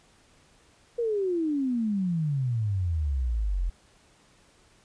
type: exponential sweep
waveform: sine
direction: down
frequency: 484.2 to 41.2 Hz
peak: -24 dBFS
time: 0.98-3.7 s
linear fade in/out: 10 ms
effects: pink hiss -60 dBFS RMS until 4.84 s + resampled to 22050 Hz